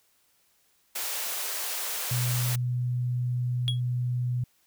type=high-pass noise; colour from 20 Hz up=white; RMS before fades=-32 dBFS; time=0.95-2.56 s; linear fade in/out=10 ms; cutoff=420 Hz; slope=24 dB/octave
type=tone; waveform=sine; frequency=123.47 Hz; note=B2; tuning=in tune; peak=-25 dBFS; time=2.11-4.44 s; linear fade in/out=5 ms
type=tone with exponential decay; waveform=triangle; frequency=3322 Hz; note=G#7; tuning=in tune; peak=-21 dBFS; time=3.68-3.8 s; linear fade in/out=0 ms; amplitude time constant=26 ms
effects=white hiss -67 dBFS RMS until 4.66 s